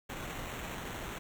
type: noise with sample-and-hold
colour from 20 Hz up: pink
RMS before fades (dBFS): -41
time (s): 0.09-1.19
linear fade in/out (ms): 10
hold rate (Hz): 4900
effects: none